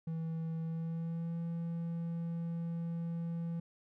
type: tone with pitch glide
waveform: triangle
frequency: 162.8 to 167.86 Hz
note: E3 to E3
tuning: -21 to +32 cents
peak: -33 dBFS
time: 0.07-3.6 s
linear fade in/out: 5 ms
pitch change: +53 cents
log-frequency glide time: 0.63-1.37 s
effects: none